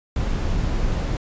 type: noise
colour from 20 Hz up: brown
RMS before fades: -22 dBFS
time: 0.16-1.17 s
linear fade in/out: 2 ms
effects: resampled to 16000 Hz